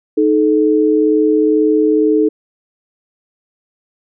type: tone pair together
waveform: sine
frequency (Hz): 310.6 / 432.7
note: D#4 / A4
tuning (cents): -3 / -29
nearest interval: tritone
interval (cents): 574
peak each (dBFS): -12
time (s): 0.17-2.29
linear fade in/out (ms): 10
effects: none